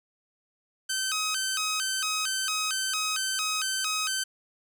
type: tone with vibrato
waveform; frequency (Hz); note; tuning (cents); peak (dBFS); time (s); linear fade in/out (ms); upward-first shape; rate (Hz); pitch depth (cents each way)
10% pulse; 1396.9; F6; 0; -18; 0.89-4.24; 10; square; 2.2; 170
effects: none